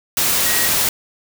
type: tone in noise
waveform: sine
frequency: 1900 Hz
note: A#6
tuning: 33 cents sharp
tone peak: -24 dBFS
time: 0.46-0.68 s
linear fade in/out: 2 ms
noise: white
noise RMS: -17 dBFS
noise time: 0.17-0.89 s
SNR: -10 dB
effects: none